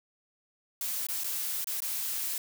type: noise with dropouts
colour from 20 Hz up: blue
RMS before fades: -33 dBFS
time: 0.81-2.38 s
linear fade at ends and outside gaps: 2 ms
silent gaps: 1.068-1.086 / 1.237-1.242 / 1.644-1.671 / 1.804-1.82 s
effects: none